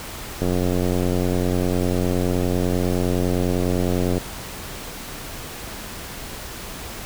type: click train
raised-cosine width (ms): 2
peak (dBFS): -9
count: 339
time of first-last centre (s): 0.42-4.18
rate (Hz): 89.9
effects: pink hiss -34 dBFS RMS until 7.05 s